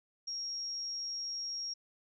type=tone; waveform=sine; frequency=5588 Hz; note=F8; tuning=in tune; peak=-36 dBFS; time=0.27-1.74 s; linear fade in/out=10 ms; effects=none